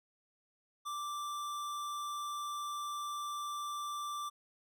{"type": "tone with hard clipping", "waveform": "sine", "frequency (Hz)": 1174.7, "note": "D6", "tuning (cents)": 0, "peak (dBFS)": -39, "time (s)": [0.85, 4.3], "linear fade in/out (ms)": 20, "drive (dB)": 18, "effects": []}